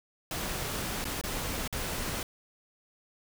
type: noise with dropouts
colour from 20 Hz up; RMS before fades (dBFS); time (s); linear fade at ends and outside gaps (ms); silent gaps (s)
pink; -34; 0.31-2.23; 2; 1.043-1.052 / 1.213-1.237 / 1.677-1.726
effects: none